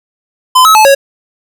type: tone with pitch steps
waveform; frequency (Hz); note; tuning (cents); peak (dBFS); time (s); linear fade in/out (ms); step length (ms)
square; 1021 / 1289 / 865 / 552; C6 / E6 / A5 / C#5; -43 / -39 / -30 / -7; -3; 0.55-0.95; 10; 100
effects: none